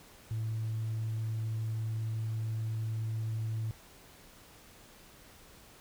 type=tone; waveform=sine; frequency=110.9 Hz; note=A2; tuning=14 cents sharp; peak=-30 dBFS; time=0.31-3.71 s; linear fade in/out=0 ms; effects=tanh soft clip ceiling -29 dBFS + pink hiss -56 dBFS RMS until 5.8 s